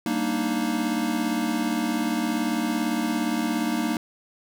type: chord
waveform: square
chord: Eb major seventh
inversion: first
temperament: equal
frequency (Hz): 196 / 233.1 / 293.7 / 311.1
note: G3 / Bb3 / D4 / Eb4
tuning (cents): 0 / 0 / 0 / 0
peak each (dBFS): -33 / -27 / -32 / -29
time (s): 0.06-3.97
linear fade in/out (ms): 2
effects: none